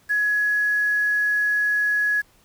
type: tone with quantisation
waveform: sine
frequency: 1681 Hz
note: G#6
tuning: 20 cents sharp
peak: -18 dBFS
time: 0.09-2.22 s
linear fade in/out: 20 ms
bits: 7
effects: pink hiss -58 dBFS RMS until 2.44 s